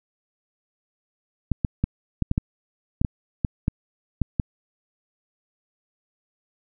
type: clicks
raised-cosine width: 5 ms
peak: -8 dBFS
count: 12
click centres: 1.517 / 1.648 / 1.84 / 2.223 / 2.314 / 2.379 / 3.015 / 3.048 / 3.448 / 3.681 / 4.217 / 4.398 s
effects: none